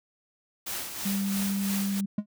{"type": "noise with tremolo", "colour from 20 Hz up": "white", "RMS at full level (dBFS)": -33, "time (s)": [0.66, 2.01], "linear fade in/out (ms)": 10, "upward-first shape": "sine", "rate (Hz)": 3, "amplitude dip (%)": 50}
{"type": "tone", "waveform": "sine", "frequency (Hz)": 197.7, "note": "G3", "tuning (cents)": 15, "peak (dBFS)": -26, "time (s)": [1.05, 2.06], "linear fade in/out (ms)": 10}
{"type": "tone with exponential decay", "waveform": "triangle", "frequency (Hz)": 207.7, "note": "G#3", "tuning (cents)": 0, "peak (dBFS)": -19, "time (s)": [2.18, 2.26], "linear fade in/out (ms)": 5, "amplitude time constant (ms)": 16}
{"effects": []}